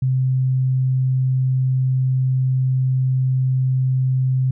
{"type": "tone", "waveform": "sine", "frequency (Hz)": 130, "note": "C3", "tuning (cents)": -11, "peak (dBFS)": -15, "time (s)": [0.02, 4.51], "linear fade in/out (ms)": 5, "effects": []}